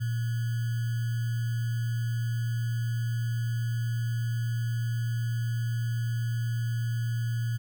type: tone with sample-and-hold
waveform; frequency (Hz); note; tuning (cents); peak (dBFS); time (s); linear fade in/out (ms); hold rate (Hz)
sine; 116.54; A#2; 0; -26; 0-7.58; 20; 1575
effects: none